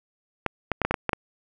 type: clicks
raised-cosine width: 0.5 ms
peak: -8 dBFS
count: 8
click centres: 0.463 / 0.717 / 0.817 / 0.85 / 0.91 / 0.942 / 1.093 / 1.132 s
effects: none